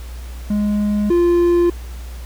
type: tone pair in turn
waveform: triangle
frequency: 207.7 / 347.4 Hz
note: G#3 / F4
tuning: 0 / -9 cents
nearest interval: major sixth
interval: 891 cents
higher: second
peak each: -13 / -9 dBFS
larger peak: second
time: 0.5-1.1 / 1.1-1.7 s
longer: neither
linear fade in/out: 5 ms
effects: added 60 Hz sine -28 dBFS peak until 2.25 s + pink hiss -42 dBFS RMS until 2.25 s